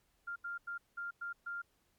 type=tone bursts at uneven times; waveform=sine; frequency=1396.9 Hz; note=F6; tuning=in tune; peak=-38 dBFS; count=6; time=0.27-0.36 / 0.44-0.58 / 0.67-0.78 / 0.97-1.11 / 1.21-1.33 / 1.46-1.62 s; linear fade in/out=10 ms; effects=pink hiss -75 dBFS RMS until 1.98 s + MP3 96 kbps